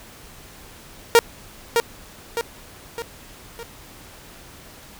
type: tone with echo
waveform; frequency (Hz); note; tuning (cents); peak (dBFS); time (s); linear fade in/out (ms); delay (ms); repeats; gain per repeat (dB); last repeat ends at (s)
sawtooth; 466.2; A#4; 0; -5; 1.15-1.19; 0; 610; 4; -6; 3.63
effects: pink hiss -44 dBFS RMS until 4.99 s